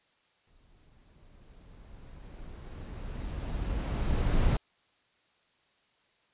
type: noise with exponential growth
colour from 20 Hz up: brown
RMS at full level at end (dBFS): -24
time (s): 0.47-4.57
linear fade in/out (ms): 5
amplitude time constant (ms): 890
effects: white hiss -69 dBFS RMS until 6.33 s + resampled to 8000 Hz